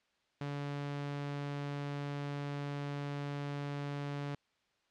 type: tone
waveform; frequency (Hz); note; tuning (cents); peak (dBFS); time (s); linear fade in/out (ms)
sawtooth; 143.2; D3; -43; -33; 0.41-4.35; 2
effects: white hiss -75 dBFS RMS until 4.9 s + low-pass 4000 Hz 12 dB/octave